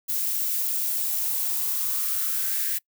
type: noise with high-pass filter sweep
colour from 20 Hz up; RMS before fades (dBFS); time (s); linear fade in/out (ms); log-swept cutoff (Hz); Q
violet; -26; 0.08-2.79; 20; 390 to 1800; 5.1
effects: noise-tail reverb RT60 0.1 s tail -24 dB re dry